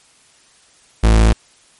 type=tone; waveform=40% pulse; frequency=55 Hz; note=A1; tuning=in tune; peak=-7 dBFS; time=1.03-1.33 s; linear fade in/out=10 ms; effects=white hiss -51 dBFS RMS until 1.79 s + MP3 48 kbps